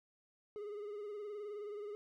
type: tone with vibrato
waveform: triangle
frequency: 415.3 Hz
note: G#4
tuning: in tune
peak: -40 dBFS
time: 0.56-1.95 s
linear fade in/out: 0 ms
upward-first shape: sine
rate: 19 Hz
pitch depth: 49 cents each way
effects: none